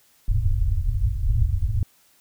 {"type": "low-pass noise", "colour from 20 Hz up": "pink", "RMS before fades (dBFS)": -21, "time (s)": [0.28, 1.83], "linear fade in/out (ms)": 2, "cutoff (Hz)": 120, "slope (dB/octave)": 96, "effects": ["white hiss -59 dBFS RMS until 2.2 s"]}